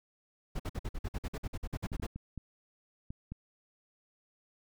brown noise bursts, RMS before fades -35 dBFS, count 16, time 0.55-2.067 s, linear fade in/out 10 ms, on 47 ms, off 51 ms
clicks, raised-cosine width 5 ms, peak -28 dBFS, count 6, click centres 1.919 / 1.998 / 2.16 / 2.377 / 3.105 / 3.32 s
effects none

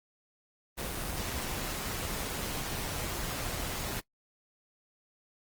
pink noise with amplitude modulation, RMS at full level -34 dBFS, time 0.77-4.01 s, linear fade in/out 20 ms, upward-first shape sine, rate 132 Hz, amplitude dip 35%, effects noise-tail reverb RT60 0.1 s tail -22 dB re dry + Opus 24 kbps

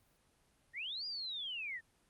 sine linear two-way sweep, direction up then down, 1765 to 4917 to 1765 Hz, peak -39 dBFS, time 0.73-1.81 s, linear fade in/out 50 ms, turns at 1.06 s, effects pink hiss -72 dBFS RMS until 2.09 s + Opus 24 kbps

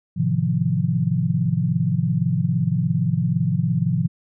sine chord, F dominant seventh, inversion first, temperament just, 109.13 / 130.96 / 157.15 / 174.61 Hz, A2 / C3 / Eb3 / F3, -14 / +2 / +18 / 0 cents, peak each -26 / -23 / -23 / -22 dBFS, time 0.16-4.08 s, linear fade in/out 20 ms, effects none

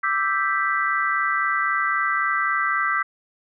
sine chord, E minor seventh, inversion third, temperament equal, 1174.7 / 1318.5 / 1568 / 1975.5 Hz, D6 / E6 / G6 / B6, 0 / 0 / 0 / 0 cents, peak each -25 dBFS, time 0.03-3.03 s, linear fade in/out 10 ms, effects none

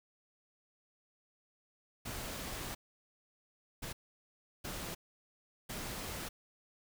pink noise bursts at uneven times, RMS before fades -42 dBFS, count 4, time 2.05-2.75 / 3.82-3.93 / 4.64-4.95 / 5.69-6.29 s, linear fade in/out 10 ms, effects none

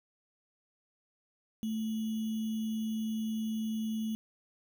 sine tone with sample-and-hold, 219.6 Hz, A3, 3 cents flat, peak -31 dBFS, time 1.63-4.15 s, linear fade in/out 0 ms, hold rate 3150 Hz, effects none

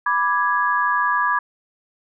sine chord, G# diminished, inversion first, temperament equal, 987.8 / 1174.7 / 1661.2 Hz, B5 / D6 / G#6, 0 / 0 / 0 cents, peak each -21 dBFS, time 0.06-1.39 s, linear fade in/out 5 ms, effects none

